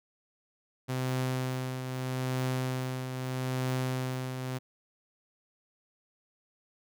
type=tone with tremolo; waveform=sawtooth; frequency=128.9 Hz; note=C3; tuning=26 cents flat; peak=-24 dBFS; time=0.88-4.59 s; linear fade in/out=20 ms; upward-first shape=triangle; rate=0.79 Hz; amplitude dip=55%; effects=none